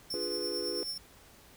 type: tone with tremolo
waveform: 40% pulse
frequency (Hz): 5400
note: E8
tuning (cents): +41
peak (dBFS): -32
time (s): 0.1-0.98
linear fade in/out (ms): 5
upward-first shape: triangle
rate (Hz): 9.1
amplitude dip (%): 55
type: chord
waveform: triangle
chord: D diminished seventh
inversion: none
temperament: equal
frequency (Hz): 293.7 / 349.2 / 415.3 / 493.9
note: D4 / F4 / Ab4 / Cb5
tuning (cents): 0 / 0 / 0 / 0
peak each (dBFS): -42 / -37 / -37 / -37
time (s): 0.14-0.83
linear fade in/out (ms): 0
effects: pink hiss -57 dBFS RMS until 1.56 s